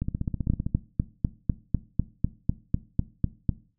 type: two click trains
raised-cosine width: 5 ms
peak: -9 / -15 dBFS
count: 13 / 11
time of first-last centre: 0.5-3.493 / 0.02-0.665 s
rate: 4.01 / 15.5 Hz
effects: noise-tail reverb RT60 0.4 s tail -18 dB re dry

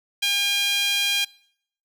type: tone with high-pass filter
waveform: sawtooth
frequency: 807 Hz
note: G#5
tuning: 50 cents flat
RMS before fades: -22 dBFS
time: 0.22-1.25 s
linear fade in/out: 10 ms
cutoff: 2900 Hz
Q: 4
effects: noise-tail reverb RT60 0.7 s tail -25 dB re dry

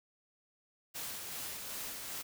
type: noise with tremolo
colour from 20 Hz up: white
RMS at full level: -41 dBFS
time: 0.94-2.23 s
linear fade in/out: 20 ms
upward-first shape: sine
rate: 2.6 Hz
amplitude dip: 30%
effects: none

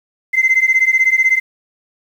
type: beating tone pair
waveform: sine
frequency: 2061 / 2077 Hz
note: C7 / C7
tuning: -27 / -13 cents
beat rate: 16 Hz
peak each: -12 dBFS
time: 0.33-1.4 s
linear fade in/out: 20 ms
effects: tanh soft clip ceiling -5 dBFS + 7-bit

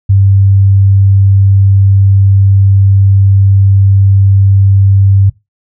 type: tone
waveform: sine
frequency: 98 Hz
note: G2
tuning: in tune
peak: -3 dBFS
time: 0.09-5.3 s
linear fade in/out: 10 ms
effects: noise-tail reverb RT60 0.2 s tail -19 dB re dry

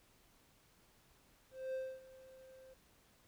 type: tone with ADSR envelope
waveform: triangle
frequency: 523.3 Hz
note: C5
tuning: in tune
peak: -35 dBFS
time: 1.51-2.74 s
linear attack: 230 ms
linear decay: 260 ms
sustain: -19 dB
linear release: 8 ms
effects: pink hiss -69 dBFS RMS until 3.27 s

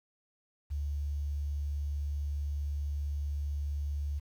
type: tone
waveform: sine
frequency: 72.3 Hz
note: D2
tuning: 27 cents flat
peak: -31 dBFS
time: 0.7-4.2 s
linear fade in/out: 20 ms
effects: 10-bit

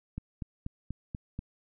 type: click train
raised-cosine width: 5 ms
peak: -23 dBFS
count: 6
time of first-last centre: 0.18-1.391 s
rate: 4.13 Hz
effects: none

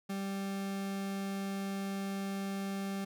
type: tone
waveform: 40% pulse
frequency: 196 Hz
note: G3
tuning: in tune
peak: -34 dBFS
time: 0.09-3.05 s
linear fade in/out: 10 ms
effects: none

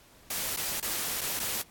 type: noise with dropouts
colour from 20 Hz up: white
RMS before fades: -32 dBFS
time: 0.3-1.62 s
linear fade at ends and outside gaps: 5 ms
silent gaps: 0.564-0.57 / 0.801-0.825 / 1.209-1.213 / 1.393-1.398 s
effects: pink hiss -57 dBFS RMS until 1.7 s + AAC 64 kbps

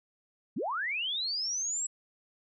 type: linear sweep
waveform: sine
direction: up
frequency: 148 to 7780 Hz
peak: -30 dBFS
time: 0.56-1.87 s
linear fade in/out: 10 ms
effects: none

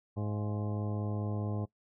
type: harmonic tone with a mistuned harmonic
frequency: 104.7 Hz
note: G#2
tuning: 15 cents sharp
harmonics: 1 / 2 / 3 / 4 / 5 / 6 / 7 / 8 / 10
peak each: -33 / -39 / -43 / -45 / -47 / -49 / -50 / -51 / -53 dBFS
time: 0.16-1.66 s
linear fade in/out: 20 ms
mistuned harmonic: 7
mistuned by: -58 cents
effects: noise-tail reverb RT60 0.1 s tail -20 dB re dry

